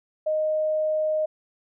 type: tone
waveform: sine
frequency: 620 Hz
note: D#5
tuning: 6 cents flat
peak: -21 dBFS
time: 0.26-1.26 s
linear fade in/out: 10 ms
effects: none